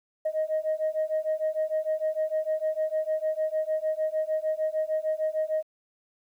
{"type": "beating tone pair", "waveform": "sine", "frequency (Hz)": [622.3, 628.9], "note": ["D#5", "D#5"], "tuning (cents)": [0, 18], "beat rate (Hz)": 6.6, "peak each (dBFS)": -27, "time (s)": [0.25, 5.63], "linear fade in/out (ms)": 10, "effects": ["tanh soft clip ceiling -20 dBFS", "10-bit"]}